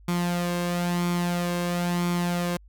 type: tone with flanger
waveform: sawtooth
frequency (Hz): 175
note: F3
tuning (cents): +4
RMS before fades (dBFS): -26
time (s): 0.08-2.57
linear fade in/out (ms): 5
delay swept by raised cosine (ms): 0.88 to 1.88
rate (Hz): 1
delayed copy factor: +0.5
effects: added 50 Hz sine -48 dBFS peak until 2.68 s